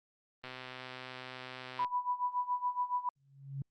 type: click train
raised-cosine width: 0.3 ms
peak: -28 dBFS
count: 181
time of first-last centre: 0.44-1.846 s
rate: 128 Hz
type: tone with tremolo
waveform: sine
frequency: 987.8 Hz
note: B5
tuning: in tune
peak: -28 dBFS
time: 1.79-3.09 s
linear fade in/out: 2 ms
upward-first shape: sine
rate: 7.1 Hz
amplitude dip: 85%
type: tone with exponential growth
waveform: sine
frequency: 137.6 Hz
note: C#3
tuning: 12 cents flat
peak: -33 dBFS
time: 3.16-3.62 s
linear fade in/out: 2 ms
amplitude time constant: 99 ms
effects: Opus 32 kbps